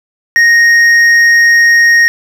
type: tone with hard clipping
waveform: sine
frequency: 1864.7 Hz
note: A#6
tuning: in tune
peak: -5 dBFS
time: 0.36-2.08 s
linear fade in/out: 0 ms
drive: 5 dB
effects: none